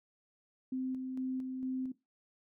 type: tone with tremolo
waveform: sine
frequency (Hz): 259.1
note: C4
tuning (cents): -17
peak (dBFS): -33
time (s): 0.72-1.92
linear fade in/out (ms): 5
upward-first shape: square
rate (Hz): 2.2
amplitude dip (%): 35
effects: noise-tail reverb RT60 0.2 s tail -17 dB re dry